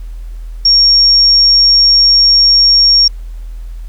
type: tone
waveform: sine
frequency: 5540 Hz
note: F8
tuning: 15 cents flat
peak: -4 dBFS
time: 0.65-3.08 s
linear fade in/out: 5 ms
effects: added 41 Hz sine -22 dBFS peak until 3.88 s + pink hiss -49 dBFS RMS until 3.88 s